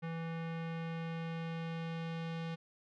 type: tone with low-pass filter sweep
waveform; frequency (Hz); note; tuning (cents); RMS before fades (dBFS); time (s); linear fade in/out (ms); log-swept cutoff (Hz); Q
square; 164.81; E3; 0; -40; 0.02-2.56; 20; 2200 to 3400; 1.4
effects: none